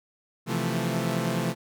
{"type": "chord", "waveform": "sawtooth", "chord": "F major seventh", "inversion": "second", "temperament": "equal", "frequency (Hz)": [130.81, 164.81, 174.61, 220], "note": ["C3", "E3", "F3", "A3"], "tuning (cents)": [0, 0, 0, 0], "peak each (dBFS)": -27, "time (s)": [0.46, 1.55], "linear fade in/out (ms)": 50, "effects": []}